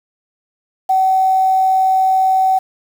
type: tone with quantisation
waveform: sine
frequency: 759 Hz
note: F#5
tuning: 44 cents sharp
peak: -10 dBFS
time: 0.89-2.59 s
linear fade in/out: 10 ms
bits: 6
effects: none